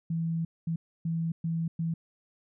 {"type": "tone bursts at uneven times", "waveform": "sine", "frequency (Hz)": 164.81, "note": "E3", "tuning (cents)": 0, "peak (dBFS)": -27, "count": 5, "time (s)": [[0.1, 0.45], [0.67, 0.76], [1.05, 1.32], [1.44, 1.68], [1.79, 1.94]], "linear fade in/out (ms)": 5, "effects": []}